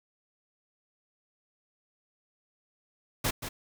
pink noise with echo, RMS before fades -28 dBFS, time 3.24-3.31 s, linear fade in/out 10 ms, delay 180 ms, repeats 1, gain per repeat -9 dB, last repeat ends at 3.49 s, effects none

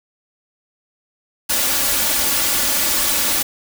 white noise with comb filter, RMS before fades -18 dBFS, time 1.49-3.43 s, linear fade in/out 10 ms, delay 3.5 ms, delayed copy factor +0.6, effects none

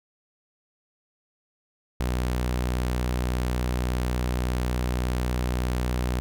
sawtooth tone, 61.74 Hz, B1, in tune, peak -20 dBFS, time 2-6.2 s, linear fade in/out 0 ms, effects none

